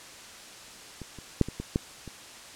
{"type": "clicks", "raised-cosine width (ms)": 3, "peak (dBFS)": [-26, -30, -7, -22, -20, -11, -27], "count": 7, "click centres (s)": [1.017, 1.187, 1.413, 1.486, 1.6, 1.759, 2.077], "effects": ["white hiss -46 dBFS RMS until 2.55 s", "low-pass 8000 Hz 12 dB/octave"]}